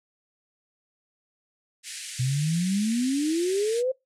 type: band-pass noise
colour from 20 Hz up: white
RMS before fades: -38 dBFS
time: 1.83-3.83 s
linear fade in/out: 50 ms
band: 1700 to 10000 Hz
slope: 48 dB/octave
type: exponential sweep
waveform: sine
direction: up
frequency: 123.47 to 531 Hz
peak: -22 dBFS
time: 2.19-3.92 s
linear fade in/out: 10 ms
effects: noise-tail reverb RT60 0.2 s tail -23 dB re dry